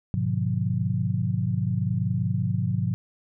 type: chord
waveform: sine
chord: G# diminished seventh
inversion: none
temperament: just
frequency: 103.83 / 124.59 / 149.51 / 179.41 Hz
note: G#2 / B2 / D3 / F3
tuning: 0 / +16 / +31 / +47 cents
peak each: -27 / -27 / -31 / -28 dBFS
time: 0.14-2.94 s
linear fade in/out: 0 ms
effects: none